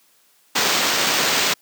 white noise with sample-and-hold, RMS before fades -19 dBFS, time 0.55-1.54 s, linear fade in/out 10 ms, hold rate 11025 Hz, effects white hiss -58 dBFS RMS until 1.61 s + high-pass 200 Hz 12 dB/octave

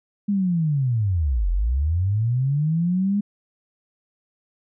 sine linear two-way sweep, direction down then up, 207.7 to 41.2 to 207.7 Hz, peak -18 dBFS, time 0.28-3.21 s, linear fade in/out 10 ms, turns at 1.5 s, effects none

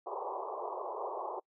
white band-pass noise, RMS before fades -39 dBFS, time 0.06-1.4 s, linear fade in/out 10 ms, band 360 to 1100 Hz, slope 96 dB/octave, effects noise-tail reverb RT60 0.1 s tail -25 dB re dry

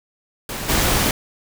pink noise with level steps, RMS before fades -28 / -18 dBFS, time 0.49-1.11 s, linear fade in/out 2 ms, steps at 0.68 s, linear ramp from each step 20 ms, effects none

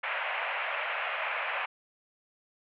white band-pass noise, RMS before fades -33 dBFS, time 0.03-1.66 s, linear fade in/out 10 ms, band 550 to 2700 Hz, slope 48 dB/octave, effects none

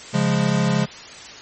square chord, Db major, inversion none, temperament equal, 138.59 / 174.61 / 207.7 Hz, Db3 / F3 / Ab3, 0 / 0 / 0 cents, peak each -22 dBFS, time 0.13-0.86 s, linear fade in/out 20 ms, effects white hiss -38 dBFS RMS until 1.41 s + MP3 32 kbps

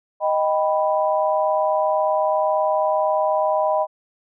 sine chord, Eb augmented, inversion none, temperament equal, 622.3 / 784 / 987.8 Hz, Eb5 / G5 / B5, 0 / 0 / 0 cents, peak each -19 / -23 / -23 dBFS, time 0.2-3.87 s, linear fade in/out 50 ms, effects none

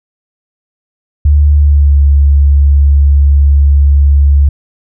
sine tone with pitch glide, 73.2 to 70.75 Hz, D2 to C#2, -5 to +36 cents, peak -3 dBFS, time 1.25-4.49 s, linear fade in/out 5 ms, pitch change -59 cents, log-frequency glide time 1.57-1.99 s, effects none

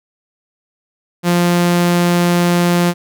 sawtooth tone, 174.61 Hz, F3, in tune, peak -7 dBFS, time 1.23-2.94 s, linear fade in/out 50 ms, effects none

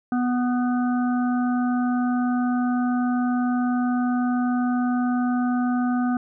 harmonic tone with a mistuned harmonic, 246.9 Hz, B3, in tune, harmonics 1 / 3 / 5 / 6, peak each -20 / -30 / -34 / -36 dBFS, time 0.12-6.17 s, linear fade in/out 2 ms, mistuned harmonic 6, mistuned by +20 cents, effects none

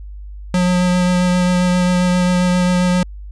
square tone with vibrato, 180 Hz, F#3, 47 cents flat, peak -13 dBFS, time 0.54-3.03 s, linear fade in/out 2 ms, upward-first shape sine, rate 7.5 Hz, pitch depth 12 cents each way, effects added 50 Hz sine -29 dBFS peak until 3.31 s + resampled to 22050 Hz

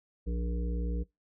harmonic tone, 59 Hz, A#1, 22 cents sharp, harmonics 1 / 3 / 5 / 7 / 8, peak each -30 / -38 / -43 / -49 / -44 dBFS, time 0.26-1.04 s, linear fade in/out 20 ms, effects noise-tail reverb RT60 0.2 s tail -24 dB re dry

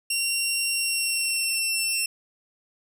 15% pulse tone with pitch glide, 2751 to 2699 Hz, F7 to E7, -27 to +40 cents, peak -16 dBFS, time 0.1-2.06 s, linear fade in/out 5 ms, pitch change -33 cents, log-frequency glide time 0.73-1.67 s, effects none

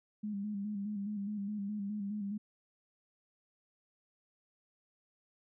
sine tone with vibrato, 204.8 Hz, G#3, 24 cents flat, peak -35 dBFS, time 0.23-2.38 s, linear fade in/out 10 ms, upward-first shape square, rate 4.8 Hz, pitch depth 48 cents each way, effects none

